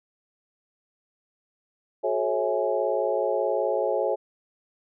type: tone cluster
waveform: sine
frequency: 371.9 / 430.4 / 547 / 652 / 834 Hz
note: F#4 / A4 / C#5 / E5 / G#5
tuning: +9 / -38 / -23 / -19 / +7 cents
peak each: -31 / -28 / -26 / -29 / -32 dBFS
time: 2.03-4.16 s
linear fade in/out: 20 ms
effects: none